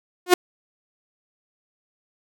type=tone with exponential growth; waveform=sawtooth; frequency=359.6 Hz; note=F#4; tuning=49 cents flat; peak=-3 dBFS; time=0.26-0.34 s; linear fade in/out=5 ms; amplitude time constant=16 ms; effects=none